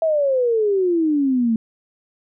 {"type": "exponential sweep", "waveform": "sine", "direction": "down", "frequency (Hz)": [659.3, 220], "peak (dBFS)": -15, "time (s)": [0.02, 1.56], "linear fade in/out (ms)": 2, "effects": []}